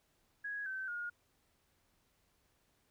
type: tone with pitch steps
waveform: sine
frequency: 1661.2 / 1541 / 1429.5 Hz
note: G#6 / G6 / F6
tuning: 0 / -30 / +40 cents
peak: -38 dBFS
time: 0.44-1.1 s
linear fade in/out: 10 ms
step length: 220 ms
effects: pink hiss -75 dBFS RMS until 2.9 s